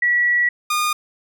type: tone pair in turn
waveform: sine / sawtooth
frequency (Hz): 1937 / 1220.2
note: B6 / D#6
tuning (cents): -34 / -34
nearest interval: minor sixth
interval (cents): 800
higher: first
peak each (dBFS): -14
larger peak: neither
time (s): 0.02-0.49 / 0.7-0.93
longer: first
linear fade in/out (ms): 5
effects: none